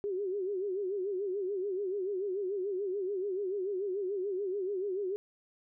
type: tone with vibrato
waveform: sine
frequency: 387.8 Hz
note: G4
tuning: 19 cents flat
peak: -31 dBFS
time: 0.04-5.16 s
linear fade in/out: 0 ms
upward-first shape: sine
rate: 6.9 Hz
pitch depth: 120 cents each way
effects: none